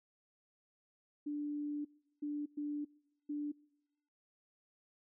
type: tone bursts at uneven times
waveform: sine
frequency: 293.7 Hz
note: D4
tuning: in tune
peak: -36 dBFS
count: 4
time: 1.26-1.85 / 2.22-2.46 / 2.57-2.85 / 3.29-3.52 s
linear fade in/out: 10 ms
effects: noise-tail reverb RT60 1.0 s tail -25 dB re dry